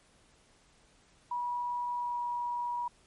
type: tone with pitch glide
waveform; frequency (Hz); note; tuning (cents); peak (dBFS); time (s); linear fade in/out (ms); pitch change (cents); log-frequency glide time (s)
sine; 970 to 963.9; B5 to B5; -31 to -42; -31; 1.31-2.88; 5; -11; 1.95-2.18
effects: pink hiss -64 dBFS RMS until 3.06 s + MP3 48 kbps